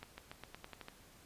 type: accelerating click train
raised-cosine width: 0.3 ms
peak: -30 dBFS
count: 9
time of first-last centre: 0.03-0.884 s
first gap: 150 ms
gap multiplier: 0.9
effects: pink hiss -61 dBFS RMS until 1.25 s + resampled to 32000 Hz